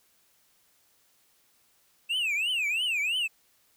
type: tone with vibrato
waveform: triangle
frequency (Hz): 2637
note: E7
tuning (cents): 0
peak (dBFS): -24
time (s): 2.09-3.28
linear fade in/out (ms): 20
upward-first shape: triangle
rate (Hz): 3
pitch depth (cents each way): 280
effects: white hiss -66 dBFS RMS until 3.76 s